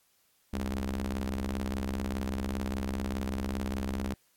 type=ring-modulated tone; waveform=sawtooth; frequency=65 Hz; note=C2; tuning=11 cents flat; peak=-24 dBFS; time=0.53-4.14 s; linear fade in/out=5 ms; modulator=139 Hz; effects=white hiss -69 dBFS RMS until 4.36 s + AAC 64 kbps